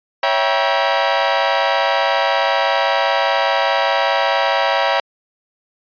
sawtooth chord, C# diminished seventh, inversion none, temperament equal with one note detuned, 554.4 / 659.3 / 784 / 956.3 Hz, C#5 / E5 / G5 / Bb5, 0 / 0 / 0 / +44 cents, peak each -16 dBFS, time 0.23-5 s, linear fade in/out 2 ms, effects resampled to 11025 Hz

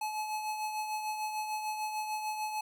square tone with tremolo, 857 Hz, A5, 46 cents flat, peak -32 dBFS, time 0.01-2.61 s, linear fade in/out 5 ms, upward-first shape triangle, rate 6.7 Hz, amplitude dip 50%, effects none

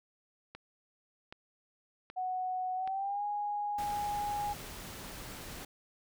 click train, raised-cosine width 0.3 ms, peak -29 dBFS, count 4, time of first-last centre 0.55-2.876 s, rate 1.29 Hz
sine tone with pitch glide, 740 to 825.8 Hz, F#5 to G#5, 0 to -10 cents, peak -32 dBFS, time 2.16-4.54 s, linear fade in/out 20 ms, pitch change +190 cents, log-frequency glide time 2.75-3.24 s
pink noise, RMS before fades -45 dBFS, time 3.78-5.65 s, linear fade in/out 5 ms
effects none

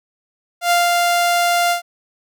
sawtooth tone with ADSR envelope, 697 Hz, F5, 4 cents flat, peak -8 dBFS, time 0.61-1.82 s, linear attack 99 ms, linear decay 170 ms, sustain -2 dB, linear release 110 ms, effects none

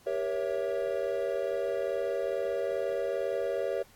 triangle chord, G diminished seventh, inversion none, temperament equal with one note detuned, 392 / 474.3 / 554.4 / 659.3 Hz, G4 / Bb4 / Db5 / Fb5, 0 / +30 / 0 / 0 cents, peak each -33 / -32 / -30 / -35 dBFS, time 0.06-3.83 s, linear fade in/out 10 ms, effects pink hiss -59 dBFS RMS until 3.95 s + AAC 64 kbps

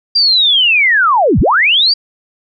sine linear two-way sweep, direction down then up, 4797 to 32.11 to 4797 Hz, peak -7 dBFS, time 0.15-1.94 s, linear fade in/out 10 ms, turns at 1.4 s, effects none

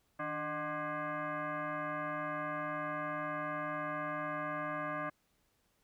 sine tone with frequency modulation, 293.3 Hz, D4, 2 cents flat, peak -35 dBFS, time 0.19-5.1 s, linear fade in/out 10 ms, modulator 451 Hz, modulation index 3.3, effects pink hiss -75 dBFS RMS until 5.83 s

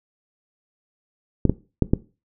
clicks, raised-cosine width 3 ms, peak -3 dBFS, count 4, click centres 1.453 / 1.496 / 1.823 / 1.935 s, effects noise-tail reverb RT60 0.3 s tail -18 dB re dry

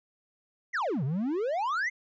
triangle exponential two-way sweep, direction down then up, 2144 to 124.8 to 2144 Hz, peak -25 dBFS, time 0.73-1.9 s, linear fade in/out 20 ms, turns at 1.04 s, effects resampled to 16000 Hz

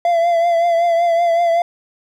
triangle tone with vibrato, 681 Hz, F5, 44 cents flat, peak -10 dBFS, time 0.05-1.62 s, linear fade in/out 2 ms, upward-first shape triangle, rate 5.3 Hz, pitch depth 47 cents each way, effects none

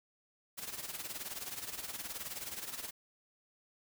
white noise with tremolo, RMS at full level -40 dBFS, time 0.57-2.91 s, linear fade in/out 20 ms, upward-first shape sine, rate 19 Hz, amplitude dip 70%, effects none

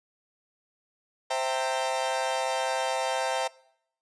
40% pulse chord, C dominant seventh, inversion none, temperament equal with one note detuned, 523.3 / 659.3 / 784 / 913.1 Hz, C5 / E5 / G5 / Bb5, 0 / 0 / 0 / -36 cents, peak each -31 dBFS, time 1.3-3.48 s, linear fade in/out 10 ms, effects noise-tail reverb RT60 0.7 s tail -22 dB re dry + resampled to 22050 Hz

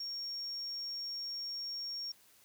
triangle tone, 5540 Hz, F8, 15 cents flat, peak -35 dBFS, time 0-2.12 s, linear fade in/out 5 ms, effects tanh soft clip ceiling -35 dBFS + white hiss -64 dBFS RMS until 2.44 s

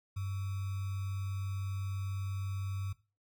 sine tone with sample-and-hold, 97 Hz, G2, 18 cents flat, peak -34 dBFS, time 0.16-2.93 s, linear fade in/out 10 ms, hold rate 1225 Hz, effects noise-tail reverb RT60 0.3 s tail -17 dB re dry

